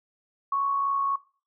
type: tone with amplitude modulation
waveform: sine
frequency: 1108.7 Hz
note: C#6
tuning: in tune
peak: -21 dBFS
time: 0.52-1.16 s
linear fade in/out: 5 ms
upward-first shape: sine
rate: 63.7 Hz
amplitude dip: 35%
effects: noise-tail reverb RT60 0.4 s tail -20 dB re dry